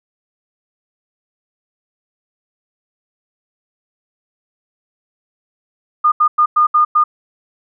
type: tone bursts at uneven times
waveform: sine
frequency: 1218 Hz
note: D#6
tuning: 37 cents flat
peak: -8 dBFS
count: 6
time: 6.04-6.12 / 6.2-6.28 / 6.38-6.46 / 6.56-6.67 / 6.74-6.85 / 6.95-7.04 s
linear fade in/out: 10 ms
effects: none